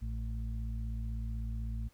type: harmonic tone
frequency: 56 Hz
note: A1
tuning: 31 cents sharp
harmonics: 1 / 2 / 4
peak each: -35 / -41 / -47 dBFS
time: 0.01-1.89 s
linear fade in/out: 20 ms
effects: pink hiss -68 dBFS RMS until 1.93 s

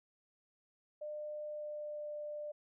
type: tone with pitch glide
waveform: sine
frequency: 601 to 595.8 Hz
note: D5 to D5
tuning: +40 to +25 cents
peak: -40 dBFS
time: 1.01-2.52 s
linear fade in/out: 10 ms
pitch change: -15 cents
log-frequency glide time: 1.37-2.11 s
effects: none

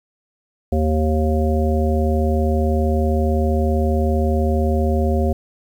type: harmonic tone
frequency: 77.7 Hz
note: D#2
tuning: 2 cents flat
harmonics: 1 / 3 / 5 / 7 / 9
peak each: -17 / -22 / -24 / -25 / -27 dBFS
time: 0.72-5.33 s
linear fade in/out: 5 ms
effects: 8-bit

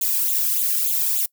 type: noise with flanger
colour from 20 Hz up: violet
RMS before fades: -21 dBFS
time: 0.01-1.26 s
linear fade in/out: 5 ms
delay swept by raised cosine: 0.27 to 1.27 ms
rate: 3.4 Hz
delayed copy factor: +1
effects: noise-tail reverb RT60 0.1 s tail -23 dB re dry

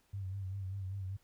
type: tone with vibrato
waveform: sine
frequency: 96.3 Hz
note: G2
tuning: 30 cents flat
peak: -37 dBFS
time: 0.13-1.17 s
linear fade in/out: 10 ms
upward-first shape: sine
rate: 5.1 Hz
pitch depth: 58 cents each way
effects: pink hiss -72 dBFS RMS until 1.23 s

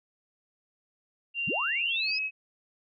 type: tone with pitch glide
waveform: sine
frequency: 2774 to 2559 Hz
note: F7 to D#7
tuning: -12 to +48 cents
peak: -28 dBFS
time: 1.34-2.31 s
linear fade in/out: 50 ms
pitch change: -140 cents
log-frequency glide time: 1.88-2.07 s
type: linear sweep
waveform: sine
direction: up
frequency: 78.6 to 5190 Hz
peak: -30 dBFS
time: 1.47-2.19 s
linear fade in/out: 10 ms
effects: none

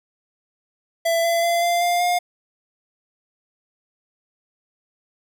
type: tone with pitch steps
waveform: square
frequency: 668 / 676.2 / 684.4 / 692.8 / 701.2 / 709.8 Hz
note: E5 / E5 / F5 / F5 / F5 / F5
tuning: +23 / +44 / -35 / -14 / +7 / +28 cents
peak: -18 dBFS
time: 1.05-2.19 s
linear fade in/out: 10 ms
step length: 190 ms
effects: none

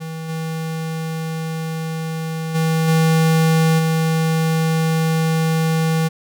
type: tone with level steps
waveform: square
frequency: 161.1 Hz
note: E3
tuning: 39 cents flat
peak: -27 / -23 / -16 / -13 / -16 dBFS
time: 0-6.09 s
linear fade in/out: 20 ms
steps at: 0.28 / 2.54 / 2.87 / 3.78 s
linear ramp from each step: 20 ms
effects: none

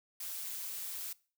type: noise with amplitude modulation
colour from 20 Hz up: blue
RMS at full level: -39 dBFS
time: 0.2-1.13 s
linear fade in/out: 5 ms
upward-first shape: sine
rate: 182 Hz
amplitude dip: 45%
effects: noise-tail reverb RT60 0.4 s tail -22 dB re dry

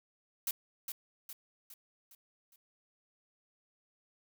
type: noise with echo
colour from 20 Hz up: blue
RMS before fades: -34 dBFS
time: 0.47-0.51 s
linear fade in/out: 2 ms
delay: 410 ms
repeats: 5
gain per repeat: -6 dB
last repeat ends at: 2.56 s
effects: none

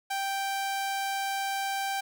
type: tone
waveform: sawtooth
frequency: 784 Hz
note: G5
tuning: in tune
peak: -25 dBFS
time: 0.1-2.01 s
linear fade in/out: 10 ms
effects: none

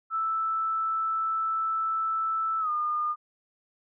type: tone with pitch glide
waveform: sine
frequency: 1318.5 to 1216.1 Hz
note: E6 to D#6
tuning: 0 to -40 cents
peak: -25 dBFS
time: 0.1-3.16 s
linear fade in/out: 50 ms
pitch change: -140 cents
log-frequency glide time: 2.6-2.7 s
effects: none

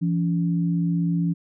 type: tone pair together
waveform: sine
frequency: 169.2 / 285 Hz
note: E3 / C#4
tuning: +45 / +48 cents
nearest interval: major sixth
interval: 903 cents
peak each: -20 / -28 dBFS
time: 0.01-1.34 s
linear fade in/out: 20 ms
effects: none

